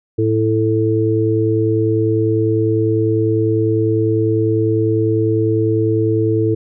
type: harmonic tone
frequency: 110 Hz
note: A2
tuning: in tune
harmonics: 1 / 3 / 4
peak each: -17 / -17 / -17 dBFS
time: 0.18-6.55 s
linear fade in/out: 10 ms
effects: none